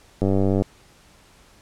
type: click train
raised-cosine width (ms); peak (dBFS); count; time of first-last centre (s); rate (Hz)
2; -8; 40; 0.22-0.621; 97.3
effects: pink hiss -53 dBFS RMS until 1.61 s + low-pass 10000 Hz 12 dB/octave